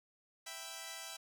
5% pulse chord, E minor, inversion none, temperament equal, 659.3 / 784 / 987.8 Hz, E5 / G5 / B5, 0 / 0 / 0 cents, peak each -37 / -37 / -39 dBFS, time 0.46-1.17 s, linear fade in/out 10 ms, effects none

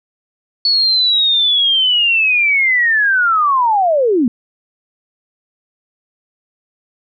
sine linear sweep, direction down, 4435 to 220 Hz, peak -10 dBFS, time 0.65-4.28 s, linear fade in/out 2 ms, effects none

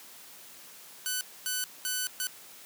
5% pulse tone bursts at uneven times, 1500 Hz, F#6, 23 cents sharp, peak -18 dBFS, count 4, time 1.06-1.21 / 1.46-1.64 / 1.85-2.07 / 2.2-2.27 s, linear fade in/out 0 ms, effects white hiss -50 dBFS RMS until 2.65 s + high-pass 150 Hz 12 dB/octave

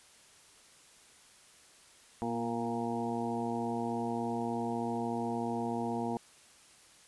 harmonic tone with a mistuned harmonic, 116.54 Hz, A#2, in tune, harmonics 1 / 2 / 3 / 4 / 6 / 7 / 8, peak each -44 / -35 / -40 / -40 / -40 / -41 / -42 dBFS, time 2.22-6.17 s, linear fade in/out 0 ms, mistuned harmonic 2, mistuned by +23 cents, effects white hiss -59 dBFS RMS until 7.07 s + resampled to 24000 Hz

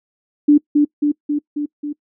sine tone with echo, 293.7 Hz, D4, in tune, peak -6 dBFS, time 0.48-0.58 s, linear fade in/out 10 ms, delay 270 ms, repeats 5, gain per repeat -3 dB, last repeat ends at 1.93 s, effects noise-tail reverb RT60 0.1 s tail -24 dB re dry

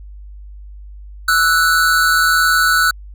square tone pair together, 1318.5 / 1480 Hz, E6 / F#6, 0 / 0 cents, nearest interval major second, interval 200 cents, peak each -17 / -13 dBFS, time 1.28-2.91 s, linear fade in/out 5 ms, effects added 50 Hz sine -32 dBFS peak until 3.14 s

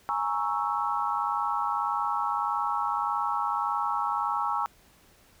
sine chord, A# half-diminished seventh, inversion third, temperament equal, 830.6 / 932.3 / 1108.7 / 1318.5 Hz, G#5 / A#5 / C#6 / E6, 0 / 0 / 0 / 0 cents, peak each -31 dBFS, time 0.09-4.66 s, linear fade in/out 0 ms, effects pink hiss -59 dBFS RMS until 5.4 s

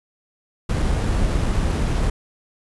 brown noise with sample-and-hold, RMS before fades -20 dBFS, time 0.69-2.1 s, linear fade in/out 5 ms, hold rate 8820 Hz, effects resampled to 24000 Hz

